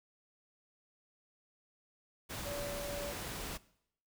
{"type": "tone in noise", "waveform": "sine", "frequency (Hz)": 574, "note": "D5", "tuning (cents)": -40, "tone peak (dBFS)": -40, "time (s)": [2.45, 3.13], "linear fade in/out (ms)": 20, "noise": "pink", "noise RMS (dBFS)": -42, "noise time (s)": [2.29, 3.58], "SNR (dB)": -1, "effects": ["noise-tail reverb RT60 0.7 s tail -20 dB re dry"]}